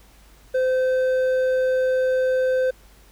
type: tone with hard clipping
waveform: sine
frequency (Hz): 515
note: C5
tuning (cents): -28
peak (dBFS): -19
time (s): 0.54-2.71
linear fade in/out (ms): 10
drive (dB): 5
effects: added 50 Hz sine -51 dBFS peak until 3.11 s + pink hiss -54 dBFS RMS until 3.11 s